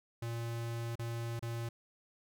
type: tone with dropouts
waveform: square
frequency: 116.54 Hz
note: A#2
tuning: in tune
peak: -37 dBFS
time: 0.22-1.69 s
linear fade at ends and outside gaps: 5 ms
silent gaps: 0.955-0.992 / 1.394-1.425 s
effects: none